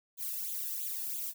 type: noise with flanger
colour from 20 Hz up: violet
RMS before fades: -37 dBFS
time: 0.17-1.34 s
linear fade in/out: 50 ms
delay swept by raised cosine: 0.27 to 1.16 ms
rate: 3 Hz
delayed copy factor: +0.95
effects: none